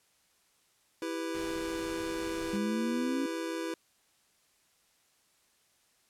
square chord, E minor, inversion none, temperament just, 329.6 / 395.6 / 494.4 Hz, E4 / G4 / B4, 0 / +16 / +2 cents, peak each -36 / -42 / -40 dBFS, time 1.02-3.74 s, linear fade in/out 2 ms
pink noise, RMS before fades -46 dBFS, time 1.34-2.57 s, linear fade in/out 5 ms
sine exponential sweep, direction up, 199.6 to 279 Hz, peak -30 dBFS, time 2.53-3.26 s, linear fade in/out 5 ms
effects white hiss -69 dBFS RMS until 6.09 s + low-pass 11000 Hz 12 dB/octave

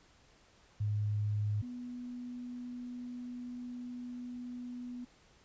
sine tone pair in turn, 104.6 / 245.6 Hz, G#2 / B3, +13 / -9 cents, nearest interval octave + minor third, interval 1478 cents, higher second, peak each -30 / -40 dBFS, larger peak first, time 0.8-1.62 / 1.62-5.05 s, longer second, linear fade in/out 10 ms, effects pink hiss -64 dBFS RMS until 5.44 s + resampled to 16000 Hz

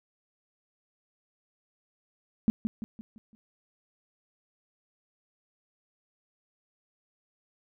sine tone with echo, 220.5 Hz, A3, 4 cents sharp, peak -18 dBFS, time 2.48-2.5 s, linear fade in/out 0 ms, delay 170 ms, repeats 5, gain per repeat -7 dB, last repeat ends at 3.35 s, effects none

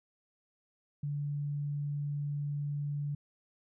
sine tone, 144.9 Hz, D3, 23 cents flat, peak -32 dBFS, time 1.03-3.15 s, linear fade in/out 5 ms, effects none

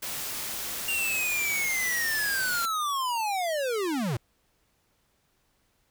white noise, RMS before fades -34 dBFS, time 0.02-2.66 s, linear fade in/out 10 ms
square linear sweep, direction down, 2797 to 103.83 Hz, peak -27 dBFS, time 0.88-4.17 s, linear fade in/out 5 ms
effects pink hiss -70 dBFS RMS until 5.9 s

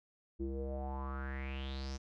square tone with low-pass filter sweep, 67.1 Hz, C2, 44 cents sharp, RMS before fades -40 dBFS, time 0.39-1.98 s, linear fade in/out 20 ms, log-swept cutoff 320 to 6000 Hz, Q 6.5, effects none

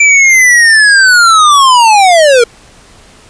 square linear sweep, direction down, 2349 to 455.9 Hz, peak -3 dBFS, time 0-2.44 s, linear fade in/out 5 ms, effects pink hiss -39 dBFS RMS until 3.29 s + resampled to 22050 Hz

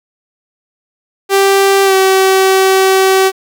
sawtooth tone with pitch glide, 392 to 381.9 Hz, G4 to G4, 0 to -45 cents, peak -3 dBFS, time 1.29-3.32 s, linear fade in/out 50 ms, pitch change -45 cents, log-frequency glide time 1.84-1.94 s, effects 7-bit

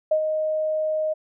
sine tone with ADSR envelope, 622.3 Hz, D#5, in tune, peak -15 dBFS, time 0.11-1.14 s, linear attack 7 ms, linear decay 80 ms, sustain -6 dB, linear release 16 ms, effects none

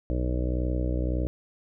harmonic tone, 61.74 Hz, B1, in tune, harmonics 1 / 2 / 3 / 4 / 5 / 6 / 7 / 8 / 9 / 10, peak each -26 / -33 / -38 / -41 / -33 / -43 / -41 / -40 / -38 / -44 dBFS, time 0.1-1.27 s, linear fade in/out 0 ms, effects none

